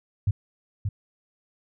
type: tone with echo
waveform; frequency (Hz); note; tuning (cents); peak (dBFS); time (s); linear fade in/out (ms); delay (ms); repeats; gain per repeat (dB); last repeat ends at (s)
sine; 100.6; G2; +45; -18; 0.27-0.31; 5; 580; 1; -5; 0.89
effects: none